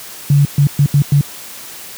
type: tone bursts at uneven times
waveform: sine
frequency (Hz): 142.6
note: C#3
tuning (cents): +49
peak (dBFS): -6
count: 5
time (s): 0.3-0.45 / 0.58-0.67 / 0.79-0.86 / 0.94-1.02 / 1.12-1.21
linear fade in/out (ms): 2
effects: white hiss -32 dBFS RMS until 1.97 s + high-pass 80 Hz 12 dB/octave